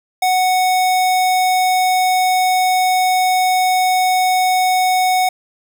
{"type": "tone", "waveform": "square", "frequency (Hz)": 740, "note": "F#5", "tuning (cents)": 0, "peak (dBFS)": -13, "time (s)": [0.22, 5.29], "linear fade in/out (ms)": 5, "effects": []}